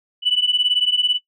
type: beating tone pair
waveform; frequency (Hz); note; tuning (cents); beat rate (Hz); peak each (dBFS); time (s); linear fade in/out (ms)
sine; 2960 / 2978; F#7 / F#7; 0 / +11; 18; -18 / -18; 0.22-1.19; 50
effects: noise-tail reverb RT60 0.1 s tail -18 dB re dry + tanh soft clip ceiling -8 dBFS